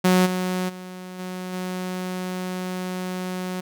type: tone with level steps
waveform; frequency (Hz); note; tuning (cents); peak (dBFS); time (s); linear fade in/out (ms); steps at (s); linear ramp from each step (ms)
sawtooth; 183.4; F#3; -15; -11 / -19 / -31 / -26 / -23; 0.04-3.61; 10; 0.25 / 0.68 / 1.18 / 1.52; 20
effects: none